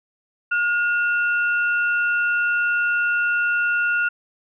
sine tone pair together, 1430.3 / 2700 Hz, F6 / E7, +41 / +41 cents, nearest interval major seventh, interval 1100 cents, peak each -18 / -27 dBFS, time 0.51-4.09 s, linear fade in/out 10 ms, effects none

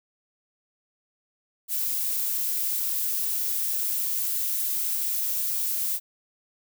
violet noise, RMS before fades -27 dBFS, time 1.68-6 s, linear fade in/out 50 ms, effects none

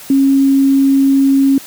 sine tone, 272.9 Hz, C#4, 27 cents flat, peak -7 dBFS, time 0.1-1.58 s, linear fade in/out 2 ms, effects white hiss -34 dBFS RMS until 1.66 s + high-pass 100 Hz 12 dB/octave

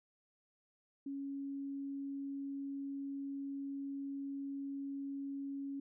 sine tone, 277.2 Hz, C#4, in tune, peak -39 dBFS, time 1.06-5.8 s, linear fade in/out 5 ms, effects none

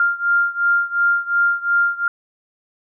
sine beating tone pair, 1396.9 / 1399.7 Hz, F6 / F6, 0 / +3 cents, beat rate 2.8 Hz, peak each -17 / -19 dBFS, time 0-2.08 s, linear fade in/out 2 ms, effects none

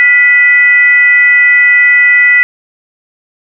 sine tone with frequency modulation, 1975.5 Hz, B6, in tune, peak -3 dBFS, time 0-2.43 s, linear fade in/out 0 ms, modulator 546 Hz, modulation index 0.37, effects none

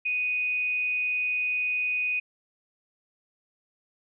sine tone with amplitude modulation, 2489 Hz, D#7, in tune, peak -23 dBFS, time 0.05-2.2 s, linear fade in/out 10 ms, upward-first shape sine, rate 270 Hz, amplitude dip 30%, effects none

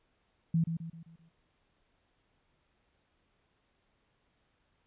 sine tone with echo, 164.81 Hz, E3, in tune, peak -24 dBFS, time 0.54-0.64 s, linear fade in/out 5 ms, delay 130 ms, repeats 5, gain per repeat -7 dB, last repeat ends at 1.29 s, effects pink hiss -74 dBFS RMS until 4.86 s + resampled to 8000 Hz

